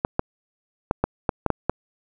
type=clicks; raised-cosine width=1 ms; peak=-5 dBFS; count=8; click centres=0.049 / 0.194 / 0.911 / 1.04 / 1.292 / 1.463 / 1.503 / 1.696 s; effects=none